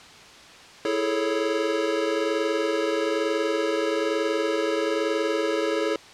square chord, A major seventh, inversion second, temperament equal with one note detuned, 329.6 / 418.9 / 440 / 554.4 Hz, E4 / G#4 / A4 / C#5, 0 / +15 / 0 / 0 cents, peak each -29 dBFS, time 0.85-5.96 s, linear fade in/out 2 ms, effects white hiss -46 dBFS RMS until 6.13 s + low-pass 5000 Hz 12 dB/octave

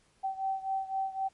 sine beating tone pair, 770 / 773.9 Hz, G5 / G5, -31 / -22 cents, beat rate 3.9 Hz, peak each -32 / -35 dBFS, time 0.23-1.29 s, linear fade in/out 20 ms, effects pink hiss -67 dBFS RMS until 1.33 s + MP3 48 kbps

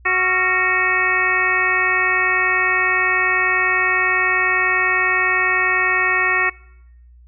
harmonic tone with a mistuned harmonic, 370 Hz, F#4, in tune, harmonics 1 / 2 / 3 / 4 / 5 / 6 / 7, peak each -27 / -28 / -23 / -25 / -18 / -22 / -24 dBFS, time 0.05-6.5 s, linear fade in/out 10 ms, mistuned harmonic 4, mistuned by -120 cents, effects noise-tail reverb RT60 0.8 s tail -23 dB re dry + added 60 Hz sine -43 dBFS peak until 7.27 s

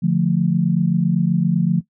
sine chord, D minor, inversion none, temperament equal, 146.83 / 174.61 / 220 Hz, D3 / F3 / A3, 0 / 0 / 0 cents, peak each -20 / -16 / -22 dBFS, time 0.02-1.81 s, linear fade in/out 20 ms, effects noise-tail reverb RT60 0.1 s tail -18 dB re dry

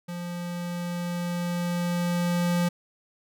square tone with level ramp, 174.61 Hz, F3, in tune, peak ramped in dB -33 to -22 dBFS, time 0.08-2.69 s, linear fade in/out 10 ms, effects none

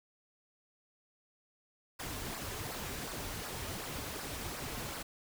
pink noise with flanger, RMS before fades -41 dBFS, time 1.99-5.03 s, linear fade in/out 10 ms, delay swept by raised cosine 0.29 to 6.19 ms, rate 2.7 Hz, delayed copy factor -0.6, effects none

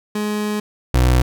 30% pulse tone pair in turn, 210 / 62.43 Hz, G#3 / B1, +19 / +19 cents, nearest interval octave + major sixth, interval 2100 cents, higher first, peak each -17 / -9 dBFS, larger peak second, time 0.15-0.6 / 0.94-1.22 s, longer first, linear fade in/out 5 ms, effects none

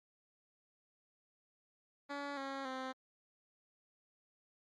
10% pulse tone with pitch steps, 284.1 / 272.2 / 260.8 Hz, C#4 / C#4 / C4, +43 / -31 / -5 cents, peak -32 dBFS, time 2.09-2.93 s, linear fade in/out 20 ms, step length 280 ms, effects low-pass 4000 Hz 12 dB/octave + Opus 48 kbps

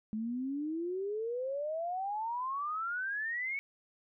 sine exponential sweep, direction up, 212.2 to 2243 Hz, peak -33 dBFS, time 0.13-3.59 s, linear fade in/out 0 ms, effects none

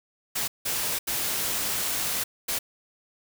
white noise bursts at uneven times, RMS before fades -28 dBFS, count 4, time 0.35-0.48 / 0.65-0.99 / 1.07-2.24 / 2.48-2.59 s, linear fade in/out 10 ms, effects none

